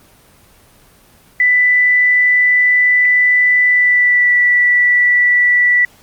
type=tone with pitch glide; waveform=sine; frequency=1987 to 1960.8 Hz; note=B6 to B6; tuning=+10 to -13 cents; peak=-8 dBFS; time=1.4-5.85 s; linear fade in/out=2 ms; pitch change=-23 cents; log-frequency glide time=3.66-4.33 s; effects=pink hiss -47 dBFS RMS until 6.02 s + Opus 24 kbps